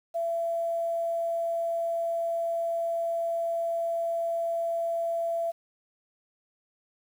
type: tone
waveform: sine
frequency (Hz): 672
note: E5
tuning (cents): +33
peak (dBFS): -26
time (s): 0.14-5.52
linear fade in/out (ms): 20
effects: 9-bit